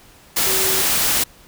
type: tone in noise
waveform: sine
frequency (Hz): 379.9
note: F#4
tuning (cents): +46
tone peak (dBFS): -26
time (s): 0.46-0.82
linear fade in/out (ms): 10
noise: white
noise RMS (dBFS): -18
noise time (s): 0.36-1.24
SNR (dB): -11
effects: pink hiss -48 dBFS RMS until 1.47 s